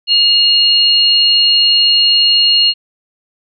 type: tone pair together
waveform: sine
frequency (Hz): 2853 / 4275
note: F7 / C8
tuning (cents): +36 / +36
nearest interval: perfect fifth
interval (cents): 700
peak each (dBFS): -10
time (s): 0.07-2.74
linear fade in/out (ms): 50
effects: none